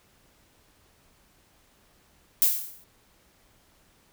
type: noise with exponential decay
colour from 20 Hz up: violet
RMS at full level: -17 dBFS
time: 2.42-2.84 s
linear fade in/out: 0 ms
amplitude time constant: 91 ms
effects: pink hiss -62 dBFS RMS until 4.12 s